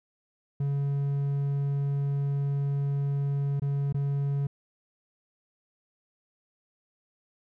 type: tone with dropouts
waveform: triangle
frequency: 140.6 Hz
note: C#3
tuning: 25 cents sharp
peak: -23 dBFS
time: 0.6-4.47 s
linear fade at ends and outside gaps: 5 ms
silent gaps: 3.598-3.619 / 3.926-3.944 s
effects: none